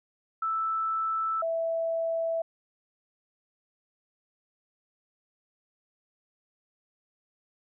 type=tone pair in turn; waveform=sine; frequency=1318.5 / 659.2 Hz; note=E6 / E5; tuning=0 / 0 cents; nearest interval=octave; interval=1200 cents; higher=first; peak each=-26 dBFS; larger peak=neither; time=0.42-1.42 / 1.42-2.42 s; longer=neither; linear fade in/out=5 ms; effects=none

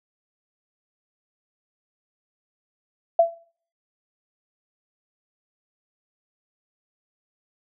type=tone with exponential decay; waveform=sine; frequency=673 Hz; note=E5; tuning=36 cents sharp; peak=-9 dBFS; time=3.19-3.35 s; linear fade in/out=5 ms; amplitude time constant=34 ms; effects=noise-tail reverb RT60 0.5 s tail -21 dB re dry

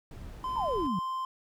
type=noise; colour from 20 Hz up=brown; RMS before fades=-43 dBFS; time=0.11-0.87 s; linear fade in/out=2 ms
type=tone with pitch glide; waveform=triangle; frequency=1028 to 1043 Hz; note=C6 to C6; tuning=-31 to -6 cents; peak=-29 dBFS; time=0.44-1.25 s; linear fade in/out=2 ms; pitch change=+25 cents; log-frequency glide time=0.8-0.95 s
type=exponential sweep; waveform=sine; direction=down; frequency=987.8 to 167 Hz; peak=-29 dBFS; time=0.56-0.99 s; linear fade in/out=2 ms
effects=none

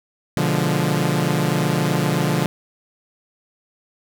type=chord; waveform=sawtooth; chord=B diminished seventh; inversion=none; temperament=equal; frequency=123.47 / 146.83 / 174.61 / 207.7 Hz; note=B2 / D3 / F3 / Ab3; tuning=0 / 0 / 0 / 0 cents; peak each=-22 / -17 / -18 / -23 dBFS; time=0.37-2.46 s; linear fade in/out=0 ms; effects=none

